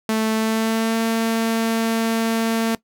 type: tone with pitch glide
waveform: sawtooth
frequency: 220 to 226.2 Hz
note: A3 to A3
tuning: 0 to +48 cents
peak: -14 dBFS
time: 0.09-2.75 s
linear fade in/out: 2 ms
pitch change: +48 cents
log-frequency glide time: 0.34-0.98 s
effects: noise-tail reverb RT60 0.1 s tail -19 dB re dry